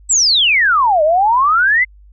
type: exponential two-way sweep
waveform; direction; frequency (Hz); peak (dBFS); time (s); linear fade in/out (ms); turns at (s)
sine; down then up; 8050 to 592 to 2105; -9; 0.09-1.85; 20; 1.03
effects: added 50 Hz sine -40 dBFS peak until 2.12 s